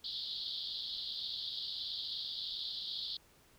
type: band-pass noise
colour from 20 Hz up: pink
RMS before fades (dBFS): -41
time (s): 0.04-3.17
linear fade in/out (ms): 5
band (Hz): 3300 to 4700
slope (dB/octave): 96
effects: pink hiss -65 dBFS RMS until 3.58 s